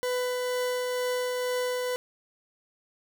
40% pulse tone with tremolo, 498.5 Hz, B4, 16 cents sharp, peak -25 dBFS, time 0.03-1.96 s, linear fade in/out 0 ms, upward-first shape triangle, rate 2.1 Hz, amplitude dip 25%, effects none

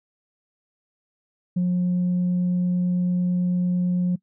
sine tone, 179.1 Hz, F3, 44 cents sharp, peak -17 dBFS, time 1.56-4.16 s, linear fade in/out 10 ms, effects noise-tail reverb RT60 0.1 s tail -23 dB re dry + tanh soft clip ceiling -17 dBFS

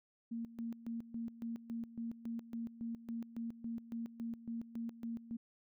sine tone with tremolo, 231 Hz, A#3, 16 cents flat, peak -38 dBFS, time 0.31-5.37 s, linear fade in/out 10 ms, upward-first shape square, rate 3.6 Hz, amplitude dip 80%, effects none

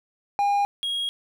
triangle tone pair in turn, 810 / 3285 Hz, G#5 / G#7, -43 / -20 cents, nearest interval 2 octaves, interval 2423 cents, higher second, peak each -17 / -23 dBFS, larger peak first, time 0.39-0.65 / 0.83-1.09 s, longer neither, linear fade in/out 0 ms, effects none

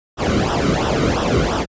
brown noise with flanger, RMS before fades -17 dBFS, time 0.17-1.66 s, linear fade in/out 50 ms, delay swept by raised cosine 0.44 to 1.2 ms, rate 2.9 Hz, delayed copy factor -0.75, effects high-pass 60 Hz 12 dB/octave + resampled to 16000 Hz

